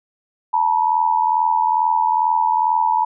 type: tone pair together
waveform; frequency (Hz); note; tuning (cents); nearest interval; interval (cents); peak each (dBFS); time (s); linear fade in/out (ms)
sine; 880 / 962.3; A5 / B5; 0 / -45; major second; 155; -17; 0.53-3.05; 10
effects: none